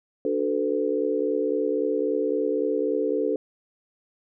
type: chord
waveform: sine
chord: B minor seventh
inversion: first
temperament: equal with one note detuned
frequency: 293.7 / 370 / 440 / 503.7 Hz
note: D4 / F#4 / A4 / B4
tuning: 0 / 0 / 0 / +34 cents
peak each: -28 / -30 / -25 / -28 dBFS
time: 0.25-3.36 s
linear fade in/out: 2 ms
effects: none